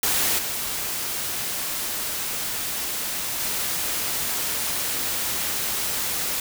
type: noise with level steps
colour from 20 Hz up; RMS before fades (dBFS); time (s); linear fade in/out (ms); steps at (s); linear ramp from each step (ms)
white; -22 / -28 / -26; 0.03-6.4; 2; 0.38 / 3.39; 10
effects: none